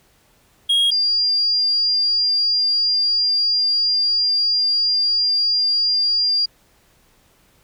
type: tone pair in turn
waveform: triangle / sine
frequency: 3277 / 4799 Hz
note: G#7 / D8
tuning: -24 / +37 cents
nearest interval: perfect fifth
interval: 661 cents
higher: second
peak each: -12 / -15 dBFS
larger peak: first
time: 0.69-0.91 / 0.91-6.46 s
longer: second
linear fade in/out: 10 ms
effects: pink hiss -57 dBFS RMS until 7.63 s